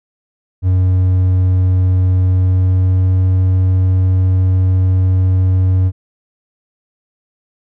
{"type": "tone with pitch glide", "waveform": "triangle", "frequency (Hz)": [92.3, 93], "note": ["F#2", "F#2"], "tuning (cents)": [-4, 9], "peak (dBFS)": -7, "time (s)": [0.62, 5.92], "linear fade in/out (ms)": 50, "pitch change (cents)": 13, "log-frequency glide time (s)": [2.23, 3.21], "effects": []}